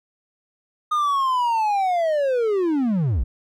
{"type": "linear sweep", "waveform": "triangle", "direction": "down", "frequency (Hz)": [1235, 46.25], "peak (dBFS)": -16, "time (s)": [0.91, 3.24], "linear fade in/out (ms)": 10, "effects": []}